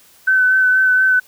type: tone with vibrato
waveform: sine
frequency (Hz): 1519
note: F#6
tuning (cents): +45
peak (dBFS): -10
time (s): 0.27-1.2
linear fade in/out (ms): 10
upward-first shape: sine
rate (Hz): 4.2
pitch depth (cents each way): 18
effects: white hiss -49 dBFS RMS until 1.27 s